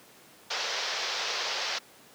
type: band-pass noise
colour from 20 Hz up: white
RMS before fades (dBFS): -32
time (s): 0.5-1.79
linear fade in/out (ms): 10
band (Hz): 410 to 5700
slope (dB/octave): 48
effects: pink hiss -54 dBFS RMS until 2.14 s + high-pass 200 Hz 12 dB/octave